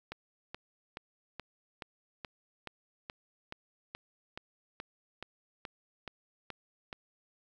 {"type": "click train", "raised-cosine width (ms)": 0.3, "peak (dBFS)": -24, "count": 17, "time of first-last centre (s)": [0.12, 6.929], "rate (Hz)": 2.35, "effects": ["10-bit"]}